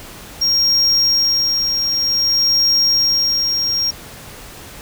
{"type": "tone with tremolo", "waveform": "triangle", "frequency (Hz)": 5580, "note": "F8", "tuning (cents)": -2, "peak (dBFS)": -10, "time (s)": [0.41, 3.91], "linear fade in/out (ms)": 10, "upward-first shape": "sine", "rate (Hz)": 0.54, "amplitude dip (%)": 40, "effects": ["pink hiss -36 dBFS RMS until 4.81 s"]}